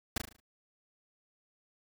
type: noise with echo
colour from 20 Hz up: pink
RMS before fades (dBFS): -31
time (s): 0.16-0.18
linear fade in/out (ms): 5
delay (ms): 37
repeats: 6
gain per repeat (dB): -6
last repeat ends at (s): 0.402
effects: none